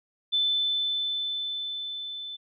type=tone with level ramp; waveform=sine; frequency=3520 Hz; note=A7; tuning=in tune; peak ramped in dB=-21 to -35 dBFS; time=0.32-2.37 s; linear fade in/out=20 ms; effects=none